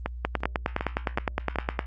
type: two click trains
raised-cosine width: 0.5 ms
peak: -9 / -12 dBFS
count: 16 / 5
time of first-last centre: 0.25-1.792 / 0.06-1.558 s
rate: 9.73 / 2.67 Hz
effects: added 60 Hz sine -34 dBFS peak until 1.86 s + Opus 32 kbps